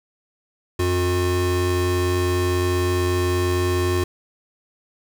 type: tone pair together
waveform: square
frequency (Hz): 89.6 / 359.5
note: F2 / F#4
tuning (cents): +45 / -50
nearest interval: 2 octaves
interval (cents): 2405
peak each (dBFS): -22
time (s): 0.79-4.04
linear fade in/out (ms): 5
effects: 9-bit